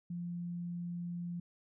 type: tone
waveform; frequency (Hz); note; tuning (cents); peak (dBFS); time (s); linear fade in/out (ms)
sine; 173.7; F3; -9; -37; 0.1-1.4; 5
effects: none